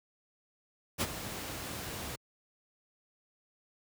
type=noise with ADSR envelope; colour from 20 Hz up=pink; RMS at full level=-29 dBFS; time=0.98-2.16 s; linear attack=33 ms; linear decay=45 ms; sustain=-11 dB; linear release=10 ms; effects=high-pass 60 Hz 12 dB/octave